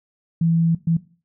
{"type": "tone bursts at uneven times", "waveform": "sine", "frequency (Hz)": 165.8, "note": "E3", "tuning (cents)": 10, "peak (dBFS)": -15, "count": 2, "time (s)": [[0.41, 0.75], [0.87, 0.97]], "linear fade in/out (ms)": 5, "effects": ["noise-tail reverb RT60 0.4 s tail -18 dB re dry"]}